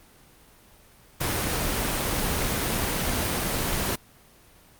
pink noise, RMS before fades -26 dBFS, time 1.2-3.96 s, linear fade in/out 10 ms, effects pink hiss -54 dBFS RMS until 4.79 s + Opus 24 kbps

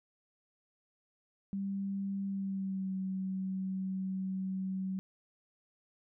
sine tone with pitch glide, 196.6 to 189.46 Hz, G3 to F#3, +5 to +41 cents, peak -33 dBFS, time 1.53-4.99 s, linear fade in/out 0 ms, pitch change -64 cents, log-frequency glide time 2.26-2.94 s, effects none

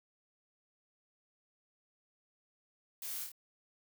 blue noise with echo, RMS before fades -43 dBFS, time 3.02-3.24 s, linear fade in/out 2 ms, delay 26 ms, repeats 3, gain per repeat -3 dB, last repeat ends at 3.318 s, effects none

